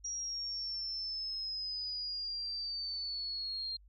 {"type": "linear sweep", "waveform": "sine", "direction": "down", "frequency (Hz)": [5700, 4186], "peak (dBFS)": -36, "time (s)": [0.04, 3.77], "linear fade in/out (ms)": 10, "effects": ["added 50 Hz sine -57 dBFS peak until 3.88 s"]}